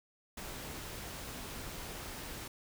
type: noise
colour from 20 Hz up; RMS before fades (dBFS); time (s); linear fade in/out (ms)
pink; -44; 0.37-2.48; 5
effects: none